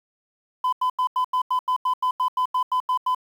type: tone bursts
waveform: sine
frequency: 1010 Hz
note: B5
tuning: 39 cents sharp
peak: -16 dBFS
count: 15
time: 0.64-3.148 s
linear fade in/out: 5 ms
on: 86 ms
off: 87 ms
effects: tanh soft clip ceiling -18 dBFS + 8-bit